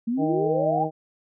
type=exponential sweep; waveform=sine; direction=up; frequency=223.2 to 831 Hz; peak=-22 dBFS; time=0.07-0.85 s; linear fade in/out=10 ms
type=harmonic tone; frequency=157.3 Hz; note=D#3; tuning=19 cents sharp; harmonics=1 / 2 / 3 / 4 / 5; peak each=-30 / -30 / -30 / -30 / -30 dBFS; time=0.17-0.91 s; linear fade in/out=50 ms
effects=none